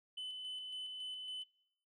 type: tone with tremolo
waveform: sine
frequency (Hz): 3019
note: F#7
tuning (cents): +34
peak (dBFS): -38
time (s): 0.17-1.44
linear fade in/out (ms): 10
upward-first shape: square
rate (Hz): 3.6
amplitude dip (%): 35
effects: noise-tail reverb RT60 0.7 s tail -25 dB re dry + tanh soft clip ceiling -40 dBFS